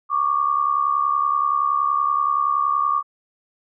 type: tone pair together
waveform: sine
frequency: 1118 / 1188.6 Hz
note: C#6 / D6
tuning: +14 / +20 cents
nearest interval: minor second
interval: 106 cents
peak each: -20 dBFS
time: 0.09-3.03 s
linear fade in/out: 50 ms
effects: none